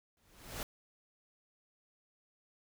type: noise with exponential growth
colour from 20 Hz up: pink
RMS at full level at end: -37 dBFS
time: 0.17-0.63 s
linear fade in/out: 1 ms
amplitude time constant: 100 ms
effects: none